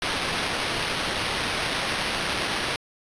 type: noise with sample-and-hold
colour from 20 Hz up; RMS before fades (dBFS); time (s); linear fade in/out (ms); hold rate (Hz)
white; -27; 0.02-2.76; 2; 7350
effects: resampled to 22050 Hz